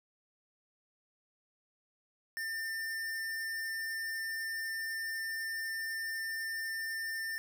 square tone, 1798 Hz, A6, 37 cents sharp, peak -36 dBFS, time 2.37-7.38 s, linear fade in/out 0 ms, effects none

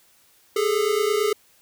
square tone pair together, 407.2 / 436.1 Hz, G#4 / A4, -34 / -15 cents, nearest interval minor second, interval 119 cents, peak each -23 / -23 dBFS, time 0.56-1.33 s, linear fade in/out 5 ms, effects white hiss -58 dBFS RMS until 1.61 s

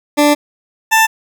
20% pulse tone pair in turn, 293.7 / 887.3 Hz, D4 / A5, 0 / +14 cents, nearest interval octave + perfect fifth, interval 1914 cents, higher second, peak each -3 dBFS, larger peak neither, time 0.17-0.35 / 0.91-1.07 s, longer first, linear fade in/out 20 ms, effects none

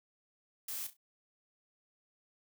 blue noise with echo, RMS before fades -40 dBFS, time 0.68-0.87 s, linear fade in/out 5 ms, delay 33 ms, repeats 3, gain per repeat -11 dB, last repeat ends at 0.969 s, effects none

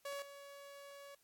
sawtooth tone with level steps, 563 Hz, C#5, 27 cents sharp, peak -38 / -48 dBFS, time 0.05-1.15 s, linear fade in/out 5 ms, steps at 0.22 s, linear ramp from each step 2 ms, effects white hiss -73 dBFS RMS until 1.23 s + AAC 64 kbps

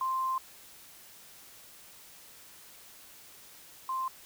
sine tone pair in turn, 1046.5 / 1046.5 Hz, C6 / C6, 0 / 0 cents, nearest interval unison, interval 0 cents, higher neither, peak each -28 / -30 dBFS, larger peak first, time 0.01-0.38 / 3.89-4.08 s, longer first, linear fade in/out 2 ms, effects white hiss -53 dBFS RMS until 4.25 s

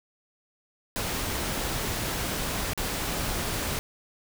pink noise with dropouts, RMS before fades -30 dBFS, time 0.96-3.79 s, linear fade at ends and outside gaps 0 ms, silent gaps 2.734-2.776 s, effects none

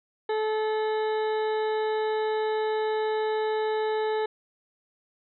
harmonic tone with a mistuned harmonic, 433.2 Hz, A4, 27 cents flat, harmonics 1 / 2 / 3 / 4 / 5 / 7 / 8 / 9, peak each -25 / -31 / -43 / -39 / -45 / -48 / -50 / -46 dBFS, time 0.29-4.26 s, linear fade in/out 5 ms, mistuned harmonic 8, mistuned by +78 cents, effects none

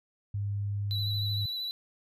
sine tone with pitch glide, 101.3 to 102.06 Hz, G#2 to G#2, -43 to -30 cents, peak -29 dBFS, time 0.34-1.46 s, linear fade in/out 5 ms, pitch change +13 cents, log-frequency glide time 0.62-1.32 s
triangle tone with vibrato, 3960 Hz, B7, 4 cents sharp, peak -31 dBFS, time 0.91-1.71 s, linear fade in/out 0 ms, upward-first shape triangle, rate 13 Hz, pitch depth 34 cents each way
effects none

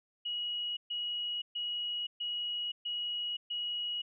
sine tone bursts, 2906 Hz, F#7, 32 cents flat, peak -33 dBFS, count 6, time 0.25-4.02 s, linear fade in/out 10 ms, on 520 ms, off 130 ms, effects none

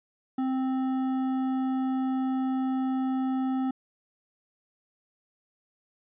triangle tone with hard clipping, 261.6 Hz, C4, in tune, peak -27 dBFS, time 0.38-3.71 s, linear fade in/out 5 ms, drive 13 dB, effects resampled to 8000 Hz

